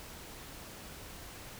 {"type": "silence", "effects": ["pink hiss -48 dBFS RMS until 1.59 s"]}